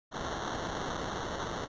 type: noise with sample-and-hold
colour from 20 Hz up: white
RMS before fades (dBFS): -36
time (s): 0.11-1.68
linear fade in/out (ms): 50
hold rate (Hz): 2450
effects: resampled to 16000 Hz